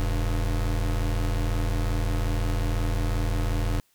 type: tone pair together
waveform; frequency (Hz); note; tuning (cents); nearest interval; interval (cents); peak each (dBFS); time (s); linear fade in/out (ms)
square; 41.2 / 98; E1 / G2; 0 / 0; octave + minor third; 1500; -25 / -29; 0-3.8; 0
effects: white hiss -66 dBFS RMS until 3.94 s